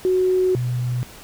sine tone pair in turn, 370 / 123.47 Hz, F#4 / B2, 0 / 0 cents, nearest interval octave + perfect fifth, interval 1900 cents, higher first, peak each -15 / -20 dBFS, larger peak first, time 0.05-0.55 / 0.55-1.03 s, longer first, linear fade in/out 0 ms, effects pink hiss -42 dBFS RMS until 1.23 s

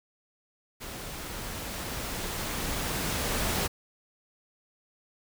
pink noise with level ramp, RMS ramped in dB -40 to -28 dBFS, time 0.8-3.68 s, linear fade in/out 20 ms, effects none

